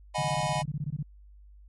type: chord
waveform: square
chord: G# minor seventh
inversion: second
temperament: equal with one note detuned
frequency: 622.3 / 728.5 / 830.6 / 987.8 Hz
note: D#5 / F#5 / G#5 / B5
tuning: 0 / -27 / 0 / 0 cents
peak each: -34 dBFS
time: 0.14-0.63 s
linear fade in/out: 20 ms
type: tone bursts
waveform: sine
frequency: 146.83 Hz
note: D3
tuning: in tune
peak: -28 dBFS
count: 14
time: 0.18-1.028 s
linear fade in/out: 5 ms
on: 42 ms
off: 20 ms
effects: added 50 Hz sine -49 dBFS peak until 1.68 s + MP3 48 kbps